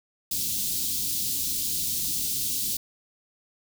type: band-stop noise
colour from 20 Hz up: white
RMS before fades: -28 dBFS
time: 0.31-2.77 s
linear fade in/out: 5 ms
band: 300 to 3600 Hz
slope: 24 dB/octave
effects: none